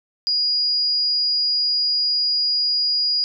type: tone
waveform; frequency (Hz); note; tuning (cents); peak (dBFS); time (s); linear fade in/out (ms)
sine; 4881; D#8; -34; -17; 0.27-3.24; 0
effects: none